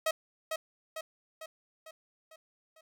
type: tone with echo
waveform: sawtooth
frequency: 637 Hz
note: D#5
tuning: 41 cents sharp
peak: -23 dBFS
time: 0.06-0.11 s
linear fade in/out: 5 ms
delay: 450 ms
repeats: 6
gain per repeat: -5 dB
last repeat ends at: 2.81 s
effects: none